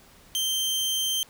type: tone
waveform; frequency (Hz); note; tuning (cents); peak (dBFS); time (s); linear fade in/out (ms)
sawtooth; 3136; G7; 0; -21; 0.35-1.23; 0
effects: pink hiss -54 dBFS RMS until 1.29 s